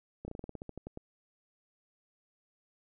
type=slowing click train; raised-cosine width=2 ms; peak=-28 dBFS; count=13; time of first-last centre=0.25-0.974 s; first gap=30 ms; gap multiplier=1.12; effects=none